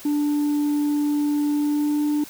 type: tone with pitch glide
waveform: sine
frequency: 293.7 to 296.6 Hz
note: D4 to D4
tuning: 0 to +17 cents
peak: -16 dBFS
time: 0.05-2.24 s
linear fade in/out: 5 ms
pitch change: +17 cents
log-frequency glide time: 1.55-2.01 s
effects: tanh soft clip ceiling -18 dBFS + white hiss -42 dBFS RMS until 2.29 s